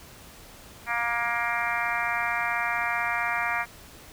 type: harmonic tone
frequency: 235.7 Hz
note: A#3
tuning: 19 cents sharp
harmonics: 3 / 4 / 5 / 6 / 7 / 8 / 9 / 10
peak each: -33 / -33 / -33 / -33 / -33 / -33 / -33 / -33 dBFS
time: 0.86-3.66 s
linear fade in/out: 50 ms
effects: pink hiss -48 dBFS RMS until 4.12 s